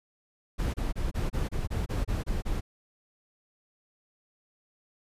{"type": "noise bursts", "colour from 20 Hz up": "brown", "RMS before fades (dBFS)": -29, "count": 11, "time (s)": [0.58, 2.61], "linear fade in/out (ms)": 20, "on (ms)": 160, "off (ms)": 27, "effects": ["resampled to 32000 Hz"]}